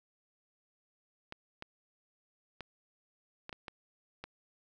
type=clicks; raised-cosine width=0.3 ms; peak=-26 dBFS; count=7; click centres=1.324 / 1.624 / 2.607 / 3.494 / 3.528 / 3.682 / 4.24 s; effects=none